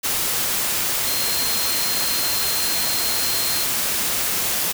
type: tone in noise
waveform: sine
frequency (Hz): 4186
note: C8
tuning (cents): 0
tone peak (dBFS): -26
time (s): 1.06-3.65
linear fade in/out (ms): 20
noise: white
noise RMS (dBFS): -22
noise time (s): 0.03-4.73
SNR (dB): -7
effects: none